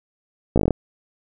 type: slowing click train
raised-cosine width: 2 ms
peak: -4 dBFS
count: 8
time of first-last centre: 0.56-0.707 s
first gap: 16 ms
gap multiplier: 1.09
effects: none